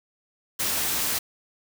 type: noise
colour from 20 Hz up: white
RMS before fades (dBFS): -26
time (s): 0.59-1.19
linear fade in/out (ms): 10
effects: none